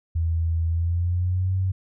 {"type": "tone with pitch glide", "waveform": "sine", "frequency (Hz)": [82.41, 94.12], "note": ["E2", "F#2"], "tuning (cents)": [0, 30], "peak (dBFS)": -20, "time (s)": [0.15, 1.72], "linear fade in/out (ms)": 10, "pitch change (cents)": 230, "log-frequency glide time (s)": [0.68, 1.54], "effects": []}